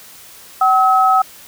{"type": "tone pair together", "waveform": "sine", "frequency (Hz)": [760, 1285], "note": ["F#5", "E6"], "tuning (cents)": [46, -45], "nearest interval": "major sixth", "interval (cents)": 909, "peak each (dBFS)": -12, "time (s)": [0.61, 1.22], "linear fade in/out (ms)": 5, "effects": ["white hiss -40 dBFS RMS until 1.47 s"]}